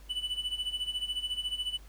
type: tone with tremolo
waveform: triangle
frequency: 2978 Hz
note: F#7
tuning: 11 cents sharp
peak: -27 dBFS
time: 0.09-1.78 s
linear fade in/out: 20 ms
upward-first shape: sine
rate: 14 Hz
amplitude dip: 80%
effects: added 50 Hz sine -48 dBFS peak until 1.88 s + pink hiss -59 dBFS RMS until 1.88 s

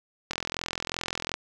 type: click train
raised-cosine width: 0.2 ms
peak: -12 dBFS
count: 45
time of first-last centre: 0.31-1.34 s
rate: 42.7 Hz
effects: none

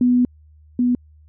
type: tone pair in turn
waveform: sine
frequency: 246.9 / 245.6 Hz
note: B3 / B3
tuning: 0 / -9 cents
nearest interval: unison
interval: 9 cents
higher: first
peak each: -12 / -14 dBFS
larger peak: first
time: 0.01-0.25 / 0.79-0.95 s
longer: first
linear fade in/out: 2 ms
effects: added 76 Hz sine -46 dBFS peak until 1.28 s

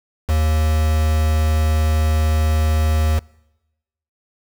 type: tone with quantisation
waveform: triangle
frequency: 77.78 Hz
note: D#2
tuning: in tune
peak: -12 dBFS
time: 0.28-3.2 s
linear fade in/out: 20 ms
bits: 4
effects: noise-tail reverb RT60 1.0 s tail -25 dB re dry

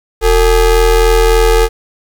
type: ring-modulated tone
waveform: square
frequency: 204.3 Hz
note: G#3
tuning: 28 cents flat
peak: -4 dBFS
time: 0.21-1.69 s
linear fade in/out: 50 ms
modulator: 246 Hz
effects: 7-bit

